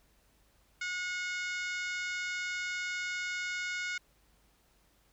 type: harmonic tone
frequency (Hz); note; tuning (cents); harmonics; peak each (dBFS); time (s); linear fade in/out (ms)
725; F#5; -35; 2 / 3 / 4 / 5 / 6 / 7 / 8 / 9 / 10; -37 / -37 / -47 / -47 / -50 / -48 / -54 / -51 / -51; 0.81-3.98; 5
effects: added 50 Hz sine -69 dBFS peak until 5.12 s + pink hiss -69 dBFS RMS until 5.12 s